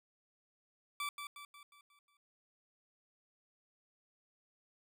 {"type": "tone with echo", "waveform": "20% pulse", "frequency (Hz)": 1161, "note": "D6", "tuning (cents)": -20, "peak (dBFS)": -32, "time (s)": [1, 1.09], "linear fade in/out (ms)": 2, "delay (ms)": 180, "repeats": 6, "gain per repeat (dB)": -6, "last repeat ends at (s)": 2.17, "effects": []}